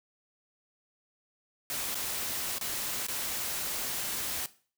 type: noise with dropouts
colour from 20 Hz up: white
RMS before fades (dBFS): -34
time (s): 1.7-4.46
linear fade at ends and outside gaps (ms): 1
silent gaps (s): 1.945-1.953 / 2.584-2.611 / 3.067-3.084
effects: noise-tail reverb RT60 0.4 s tail -17 dB re dry